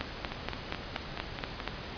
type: two click trains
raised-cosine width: 0.3 ms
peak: -19 / -15 dBFS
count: 7 / 8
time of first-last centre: 0.32-1.602 / 0.01-1.677 s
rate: 4.68 / 4.2 Hz
effects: pink hiss -41 dBFS RMS until 1.97 s + resampled to 11025 Hz